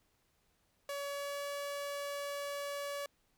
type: tone with pitch glide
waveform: sawtooth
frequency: 566 to 569.3 Hz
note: C#5 to C#5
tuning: +36 to +46 cents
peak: -34 dBFS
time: 0.89-3.06 s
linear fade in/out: 2 ms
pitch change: +10 cents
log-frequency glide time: 1.08-1.45 s
effects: pink hiss -75 dBFS RMS until 3.37 s